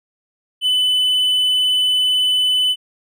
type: tone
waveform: triangle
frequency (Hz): 3006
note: F#7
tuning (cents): +27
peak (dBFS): -12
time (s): 0.61-2.76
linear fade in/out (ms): 50
effects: none